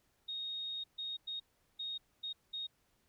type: tone bursts at uneven times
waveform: sine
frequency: 3729 Hz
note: A#7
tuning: in tune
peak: -38 dBFS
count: 6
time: 0.28-0.84 / 0.98-1.17 / 1.27-1.4 / 1.79-1.98 / 2.23-2.33 / 2.53-2.67 s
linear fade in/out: 10 ms
effects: pink hiss -75 dBFS RMS until 3.08 s